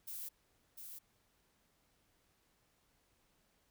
violet noise with echo, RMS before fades -45 dBFS, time 0.07-0.29 s, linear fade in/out 10 ms, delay 700 ms, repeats 1, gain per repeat -5 dB, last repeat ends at 0.99 s, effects pink hiss -75 dBFS RMS until 3.7 s

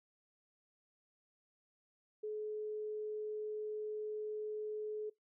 sine tone, 426.5 Hz, G#4, 46 cents sharp, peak -38 dBFS, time 2.23-5.1 s, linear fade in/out 10 ms, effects noise-tail reverb RT60 0.2 s tail -24 dB re dry

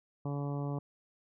harmonic tone, 142.6 Hz, C#3, 49 cents sharp, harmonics 1 / 2 / 3 / 4 / 5 / 6 / 7 / 8, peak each -34 / -40 / -44 / -46 / -48 / -50 / -51 / -52 dBFS, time 0.25-0.79 s, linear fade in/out 5 ms, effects none

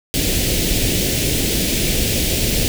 pink band-stop noise, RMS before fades -18 dBFS, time 0.14-2.68 s, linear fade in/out 0 ms, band 540 to 2300 Hz, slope 24 dB/octave, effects none

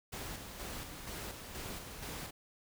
pink noise with tremolo, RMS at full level -43 dBFS, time 0.12-2.31 s, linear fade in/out 10 ms, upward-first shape square, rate 2.1 Hz, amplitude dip 40%, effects none

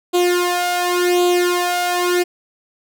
sawtooth tone with flanger, 355.1 Hz, F4, 29 cents sharp, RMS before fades -17 dBFS, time 0.13-2.24 s, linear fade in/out 20 ms, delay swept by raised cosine 0.27 to 1.37 ms, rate 0.9 Hz, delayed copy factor +0.8, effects none

